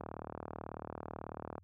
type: click train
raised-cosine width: 1 ms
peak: -27 dBFS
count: 61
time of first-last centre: 0.01-1.581 s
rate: 38.2 Hz
effects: added 89 Hz sine -59 dBFS peak until 1.63 s + high-pass 60 Hz 12 dB/octave